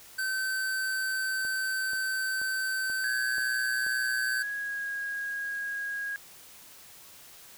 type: tone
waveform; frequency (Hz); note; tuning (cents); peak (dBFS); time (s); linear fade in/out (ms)
square; 1539; G6; -32; -29; 0.18-4.43; 10
type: click train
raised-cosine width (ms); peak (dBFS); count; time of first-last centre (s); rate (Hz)
1; -33; 6; 1.45-3.865; 2.07
type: tone with pitch glide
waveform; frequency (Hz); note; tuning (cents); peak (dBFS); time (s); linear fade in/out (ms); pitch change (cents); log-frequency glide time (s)
sine; 1661.2 to 1641.2; G#6 to G#6; 0 to -21; -31; 3.04-6.16; 0; -21; 4.48-4.87
effects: white hiss -51 dBFS RMS until 7.57 s